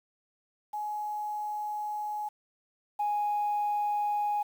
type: tone pair in turn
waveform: sine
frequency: 841 / 829.9 Hz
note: G#5 / G#5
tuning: +22 / -1 cents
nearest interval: unison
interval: 23 cents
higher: first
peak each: -31 / -25 dBFS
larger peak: second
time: 0.73-2.29 / 2.99-4.43 s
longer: first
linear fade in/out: 10 ms
effects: tanh soft clip ceiling -23 dBFS + 9-bit